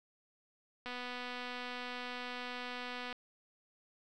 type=click train; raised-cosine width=0.3 ms; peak=-27 dBFS; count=561; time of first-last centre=0.86-3.127 s; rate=247 Hz; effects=none